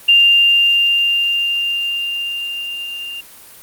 sine tone with level ramp, 2794 Hz, F7, in tune, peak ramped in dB -6 to -25 dBFS, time 0.08-3.21 s, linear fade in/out 10 ms, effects white hiss -40 dBFS RMS until 3.62 s + Opus 32 kbps

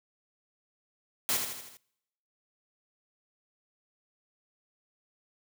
white noise with echo, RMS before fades -28 dBFS, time 1.29-1.37 s, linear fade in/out 0 ms, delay 80 ms, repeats 5, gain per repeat -5 dB, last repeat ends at 1.77 s, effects noise-tail reverb RT60 0.9 s tail -26 dB re dry + high-pass 100 Hz 12 dB/octave

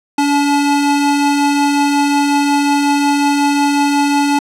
square tone pair together, 285.5 / 862 Hz, D4 / A5, -49 / -36 cents, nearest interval octave + perfect fifth, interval 1913 cents, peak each -13 / -17 dBFS, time 0.18-4.39 s, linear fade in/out 5 ms, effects low-pass 10000 Hz 12 dB/octave

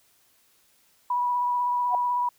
sine tone with vibrato, 978 Hz, B5, 17 cents flat, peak -22 dBFS, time 1.1-2.29 s, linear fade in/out 5 ms, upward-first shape sine, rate 16 Hz, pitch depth 17 cents each way
sine tone with exponential growth, 740 Hz, F#5, in tune, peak -18 dBFS, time 1.87-1.95 s, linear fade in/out 2 ms, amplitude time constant 17 ms
effects white hiss -63 dBFS RMS until 2.38 s

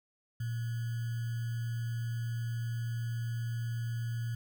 sine tone with sample-and-hold, 116.54 Hz, A#2, in tune, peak -32 dBFS, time 0.4-4.35 s, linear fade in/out 5 ms, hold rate 1575 Hz, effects none

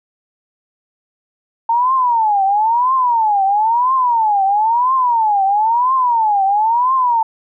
sine tone with vibrato, 904 Hz, A5, 47 cents sharp, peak -11 dBFS, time 1.69-7.23 s, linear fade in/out 5 ms, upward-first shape triangle, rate 1 Hz, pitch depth 290 cents each way, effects none

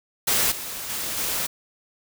white noise with level steps, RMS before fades -21 / -33 / -29 / -26 dBFS, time 0.27-1.47 s, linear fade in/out 10 ms, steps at 0.51 / 0.89 / 1.17 s, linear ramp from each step 10 ms, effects none

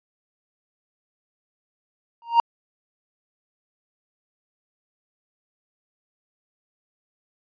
triangle tone with exponential growth, 932.3 Hz, A#5, in tune, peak -7 dBFS, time 2.22-2.4 s, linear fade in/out 1 ms, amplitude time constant 37 ms, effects resampled to 11025 Hz

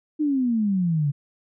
sine exponential sweep, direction down, 311.1 to 138.59 Hz, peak -19 dBFS, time 0.19-1.12 s, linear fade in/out 20 ms, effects none

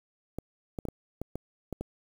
clicks, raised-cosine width 2 ms, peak -21 dBFS, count 8, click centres 0.386 / 0.788 / 0.853 / 0.886 / 1.216 / 1.356 / 1.727 / 1.81 s, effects 8-bit

